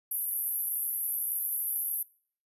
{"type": "band-pass noise", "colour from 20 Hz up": "pink", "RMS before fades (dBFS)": -32, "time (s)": [0.11, 2.03], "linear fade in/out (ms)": 5, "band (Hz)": [11000, 13000], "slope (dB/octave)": 96, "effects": ["noise-tail reverb RT60 0.5 s tail -23 dB re dry", "resampled to 32000 Hz"]}